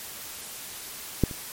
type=clicks; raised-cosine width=3 ms; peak=-6 / -24 dBFS; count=2; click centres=1.237 / 1.312 s; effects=white hiss -39 dBFS RMS until 1.52 s + MP3 64 kbps